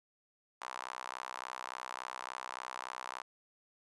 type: tone with high-pass filter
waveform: sawtooth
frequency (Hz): 63.5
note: B1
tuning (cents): +49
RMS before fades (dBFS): -44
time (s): 0.61-3.22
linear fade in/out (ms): 5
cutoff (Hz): 1000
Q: 2.9
effects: resampled to 22050 Hz